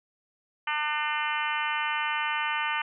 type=harmonic tone; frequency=300 Hz; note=D4; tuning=37 cents sharp; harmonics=3 / 4 / 5 / 6 / 7 / 8 / 9 / 10; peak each=-32 / -33 / -34 / -35 / -35 / -36 / -37 / -37 dBFS; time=0.67-2.82 s; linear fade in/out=5 ms; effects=none